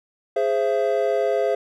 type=chord; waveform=triangle; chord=Ab augmented; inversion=none; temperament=equal with one note detuned; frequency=415.3 / 523.3 / 670.4 Hz; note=Ab4 / C5 / E5; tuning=0 / 0 / +29 cents; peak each=-21 dBFS; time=0.36-1.55 s; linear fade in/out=5 ms; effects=none